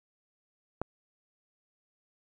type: click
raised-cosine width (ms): 1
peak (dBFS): -17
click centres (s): 0.816
effects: none